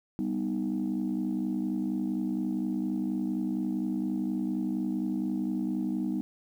sine chord, G augmented, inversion none, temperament equal, 196 / 246.9 / 311.1 Hz, G3 / B3 / D#4, 0 / 0 / 0 cents, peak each -31 dBFS, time 0.19-6.21 s, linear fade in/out 0 ms, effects tanh soft clip ceiling -22 dBFS + 10-bit

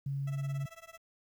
sine tone, 138.59 Hz, C#3, in tune, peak -32 dBFS, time 0.06-0.66 s, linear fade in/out 5 ms
15% pulse tone with tremolo, 659.3 Hz, E5, in tune, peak -40 dBFS, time 0.27-0.98 s, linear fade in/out 5 ms, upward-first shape sine, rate 18 Hz, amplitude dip 90%
effects 11-bit

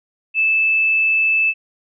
sine tone, 2627 Hz, E7, 7 cents flat, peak -13 dBFS, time 0.34-1.54 s, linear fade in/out 50 ms, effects none

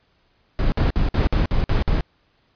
brown noise bursts, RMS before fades -18 dBFS, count 8, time 0.59-2.008 s, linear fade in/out 0 ms, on 130 ms, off 54 ms, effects pink hiss -63 dBFS RMS until 2.55 s + resampled to 11025 Hz

